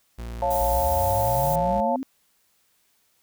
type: tone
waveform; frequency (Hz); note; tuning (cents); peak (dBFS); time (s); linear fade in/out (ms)
40% pulse; 58.27; A#1; 0; -31; 0.18-1.81; 10
type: chord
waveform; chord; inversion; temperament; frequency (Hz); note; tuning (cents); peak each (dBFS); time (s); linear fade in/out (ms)
sine; Db augmented; none; equal with one note detuned; 550.9 / 698.5 / 880; Db5 / F5 / A5; -11 / 0 / 0; -25; 0.42-1.96; 2
type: noise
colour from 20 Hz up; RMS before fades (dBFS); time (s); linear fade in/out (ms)
violet; -32; 0.5-1.56; 10
type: exponential sweep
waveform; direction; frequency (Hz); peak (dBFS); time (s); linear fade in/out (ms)
sine; up; 54 to 272.6; -27; 0.61-2.03; 0
effects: white hiss -66 dBFS RMS until 3.22 s